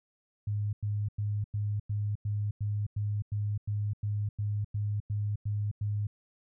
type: tone bursts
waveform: sine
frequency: 103.83 Hz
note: G#2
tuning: in tune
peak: -28 dBFS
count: 16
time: 0.47-6.07 s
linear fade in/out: 5 ms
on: 260 ms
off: 96 ms
effects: none